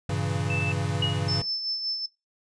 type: chord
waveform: square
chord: G diminished seventh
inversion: none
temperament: equal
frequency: 98 / 116.54 / 138.59 / 164.81 Hz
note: G2 / Bb2 / Db3 / Fb3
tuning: 0 / 0 / 0 / 0 cents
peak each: -30 / -36 / -30 / -34 dBFS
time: 0.09-1.42 s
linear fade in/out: 5 ms
type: tone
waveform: sine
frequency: 2641 Hz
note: E7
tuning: 3 cents sharp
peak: -29 dBFS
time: 0.5-0.72 s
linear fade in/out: 2 ms
type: tone with exponential decay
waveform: sine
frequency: 2895 Hz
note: F#7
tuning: 38 cents flat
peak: -22 dBFS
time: 1.02-1.32 s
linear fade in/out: 5 ms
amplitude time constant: 65 ms
type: tone with tremolo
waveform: sine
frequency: 5280 Hz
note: E8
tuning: 2 cents sharp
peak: -26 dBFS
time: 1.28-2.06 s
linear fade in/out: 5 ms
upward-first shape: sine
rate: 5.3 Hz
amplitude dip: 50%
effects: noise-tail reverb RT60 0.2 s tail -17 dB re dry + resampled to 22050 Hz